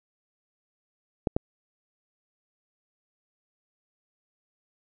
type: clicks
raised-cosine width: 2 ms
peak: -10 dBFS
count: 2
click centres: 1.272 / 1.365 s
effects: none